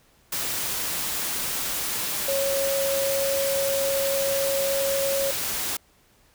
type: tone in noise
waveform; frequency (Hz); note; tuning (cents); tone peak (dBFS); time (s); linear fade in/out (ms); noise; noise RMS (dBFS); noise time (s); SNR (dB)
sine; 550; C#5; -14; -23; 2.28-5.31; 5; white; -28; 0.32-5.77; +2
effects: pink hiss -60 dBFS RMS until 6.34 s